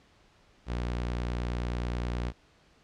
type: tone with vibrato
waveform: sawtooth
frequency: 60 Hz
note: B1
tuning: 49 cents flat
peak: -26 dBFS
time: 0.66-2.33 s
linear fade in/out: 50 ms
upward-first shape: triangle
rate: 9.5 Hz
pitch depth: 28 cents each way
effects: pink hiss -62 dBFS RMS until 2.83 s + low-pass 5000 Hz 12 dB/octave